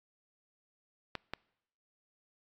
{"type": "clicks", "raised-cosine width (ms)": 0.3, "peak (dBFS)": -20, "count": 2, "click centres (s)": [1.153, 1.336], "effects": ["noise-tail reverb RT60 0.8 s tail -25 dB re dry", "AAC 64 kbps"]}